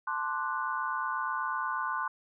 sine chord, D dominant seventh, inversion second, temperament equal, 880 / 1046.5 / 1174.7 / 1480 Hz, A5 / C6 / D6 / F#6, 0 / 0 / 0 / 0 cents, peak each -38 / -33 / -37 / -35 dBFS, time 0.07-2.08 s, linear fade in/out 5 ms, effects none

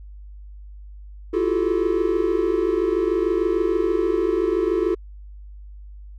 triangle tone cluster, 334.5 / 355.1 / 381.4 / 435.1 Hz, E4 / F4 / G4 / A4, +25 / +29 / -47 / -19 cents, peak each -22 dBFS, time 1.33-4.95 s, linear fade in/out 10 ms, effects added 50 Hz sine -37 dBFS peak until 6.18 s

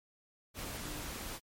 sine tone in noise, 300.3 Hz, D4, 39 cents sharp, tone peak -47 dBFS, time 0.83-1.04 s, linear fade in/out 50 ms, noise pink, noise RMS -42 dBFS, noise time 0.54-1.4 s, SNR -8 dB, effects MP3 64 kbps

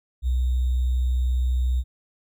sine tone with sample-and-hold, 62.7 Hz, B1, 27 cents sharp, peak -19 dBFS, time 0.22-1.84 s, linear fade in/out 50 ms, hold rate 3675 Hz, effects none

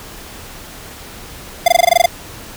square tone bursts, 695 Hz, F5, 9 cents flat, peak -6 dBFS, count 10, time 1.66-2.06 s, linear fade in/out 5 ms, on 22 ms, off 20 ms, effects pink hiss -34 dBFS RMS until 2.56 s

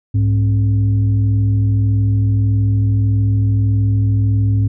sine tone with frequency modulation, 103.83 Hz, G#2, in tune, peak -11 dBFS, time 0.14-4.68 s, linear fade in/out 10 ms, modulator 166 Hz, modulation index 0.42, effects none

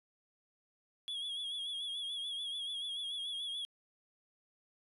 triangle tone with vibrato, 3341 Hz, G#7, 10 cents sharp, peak -36 dBFS, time 1.08-3.65 s, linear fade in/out 0 ms, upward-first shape sine, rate 6.9 Hz, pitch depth 59 cents each way, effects resampled to 32000 Hz

